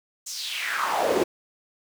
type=noise with high-pass filter sweep; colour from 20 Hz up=brown; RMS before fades=-26 dBFS; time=0.26-1.24 s; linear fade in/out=10 ms; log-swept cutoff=6800 to 330 Hz; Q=3.9; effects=none